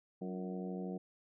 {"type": "harmonic tone with a mistuned harmonic", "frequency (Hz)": 92.8, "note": "F#2", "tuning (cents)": 6, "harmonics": [2, 3, 4, 5, 6, 7, 8], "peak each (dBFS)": [-40, -48, -46, -47, -55, -53, -53], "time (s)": [0.21, 0.98], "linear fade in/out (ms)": 10, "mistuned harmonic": 4, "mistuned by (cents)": -67, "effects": []}